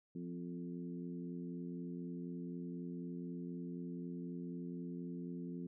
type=harmonic tone with a mistuned harmonic; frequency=87.31 Hz; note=F2; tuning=in tune; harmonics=2 / 3 / 4 / 5; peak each=-44 / -46 / -51 / -57 dBFS; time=0.15-5.67 s; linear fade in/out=5 ms; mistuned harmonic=3; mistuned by=-22 cents; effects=none